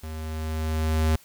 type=tone with level ramp; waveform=square; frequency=78.8 Hz; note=D#2; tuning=23 cents sharp; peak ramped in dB=-34 to -19 dBFS; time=0.03-1.16 s; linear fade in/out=5 ms; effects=white hiss -54 dBFS RMS until 1.24 s